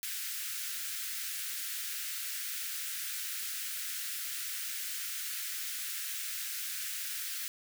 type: high-pass noise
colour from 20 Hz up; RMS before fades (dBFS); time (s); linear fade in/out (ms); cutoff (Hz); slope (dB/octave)
white; -38; 0.03-7.48; 0; 1400; 48
effects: none